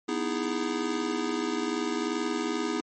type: chord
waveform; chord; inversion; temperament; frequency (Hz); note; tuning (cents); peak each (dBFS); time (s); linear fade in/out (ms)
square; E major seventh; second; just; 247.2 / 309 / 329.6 / 412; B3 / D#4 / E4 / G#4; +2 / -12 / 0 / -14; -34; 0.08-2.81; 10
effects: MP3 32 kbps